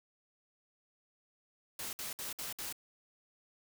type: noise bursts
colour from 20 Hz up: white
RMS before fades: -41 dBFS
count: 5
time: 1.79-2.726 s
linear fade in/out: 2 ms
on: 140 ms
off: 59 ms
effects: none